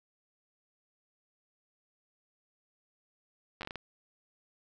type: slowing click train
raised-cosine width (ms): 0.3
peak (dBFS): -23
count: 7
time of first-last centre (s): 3.61-3.757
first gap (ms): 9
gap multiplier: 1.4
effects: none